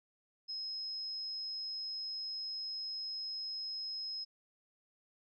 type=tone; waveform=sine; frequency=5130 Hz; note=E8; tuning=48 cents flat; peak=-38 dBFS; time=0.48-4.25 s; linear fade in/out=20 ms; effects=none